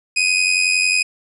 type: tone with amplitude modulation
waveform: sawtooth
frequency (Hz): 2500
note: D#7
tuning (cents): +8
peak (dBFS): -8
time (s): 0.16-1.03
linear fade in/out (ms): 10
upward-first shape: sine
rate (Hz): 91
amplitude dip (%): 65
effects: resampled to 24000 Hz

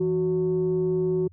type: tone pair together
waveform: sine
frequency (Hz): 164.81 / 370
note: E3 / F#4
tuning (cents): 0 / 0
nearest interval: octave + major second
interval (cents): 1400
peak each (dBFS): -26 / -21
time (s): 0-1.28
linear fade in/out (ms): 10
effects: tanh soft clip ceiling -16 dBFS + added 90 Hz sine -49 dBFS peak until 1.32 s

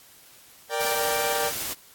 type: chord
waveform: sawtooth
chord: G minor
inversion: first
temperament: equal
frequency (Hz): 466.2 / 587.3 / 784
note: Bb4 / D5 / G5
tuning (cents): 0 / 0 / 0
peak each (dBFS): -26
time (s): 0.69-1.52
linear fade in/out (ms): 50
type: noise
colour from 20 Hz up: white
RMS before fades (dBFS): -31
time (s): 0.8-1.74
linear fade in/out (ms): 10
effects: white hiss -52 dBFS RMS until 1.94 s + AAC 64 kbps

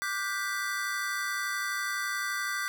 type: chord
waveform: square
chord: G major seventh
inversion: second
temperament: equal with one note detuned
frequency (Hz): 1174.7 / 1456.2 / 1568 / 1975.5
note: D6 / F#6 / G6 / B6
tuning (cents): 0 / -28 / 0 / 0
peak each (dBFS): -37 / -39 / -35 / -36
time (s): 0.02-2.68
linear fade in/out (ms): 0
effects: none

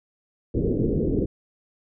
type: low-pass noise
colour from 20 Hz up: white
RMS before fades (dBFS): -23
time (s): 0.54-1.26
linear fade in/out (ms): 10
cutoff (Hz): 450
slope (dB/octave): 48
effects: none

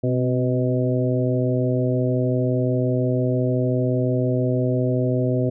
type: harmonic tone with a mistuned harmonic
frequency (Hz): 125.7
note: B2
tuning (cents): +31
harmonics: 1 / 2 / 3 / 4 / 5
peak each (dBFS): -21 / -24 / -26 / -27 / -28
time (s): 0.03-5.5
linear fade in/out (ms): 10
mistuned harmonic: 2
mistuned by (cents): +44
effects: none

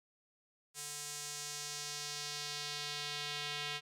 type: tone with band-pass filter sweep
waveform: square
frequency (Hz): 146.83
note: D3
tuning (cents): 0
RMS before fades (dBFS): -42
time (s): 0.74-3.81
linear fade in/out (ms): 50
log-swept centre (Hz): 8200 to 3200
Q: 1.6
effects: none

